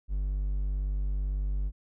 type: tone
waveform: triangle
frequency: 49 Hz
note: G1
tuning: in tune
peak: -25 dBFS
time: 0.08-1.72 s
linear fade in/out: 50 ms
effects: none